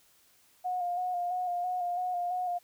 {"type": "tone with vibrato", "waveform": "sine", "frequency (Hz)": 717, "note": "F5", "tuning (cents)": 45, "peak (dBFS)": -29, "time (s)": [0.64, 2.59], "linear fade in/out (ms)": 20, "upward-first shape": "square", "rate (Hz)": 3, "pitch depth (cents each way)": 27, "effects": ["white hiss -64 dBFS RMS until 2.63 s"]}